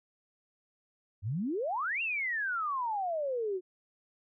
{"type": "exponential two-way sweep", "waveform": "sine", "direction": "up then down", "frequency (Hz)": [90.1, 2794, 355.2], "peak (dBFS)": -30, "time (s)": [1.22, 3.61], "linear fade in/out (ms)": 50, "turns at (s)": 2.02, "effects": []}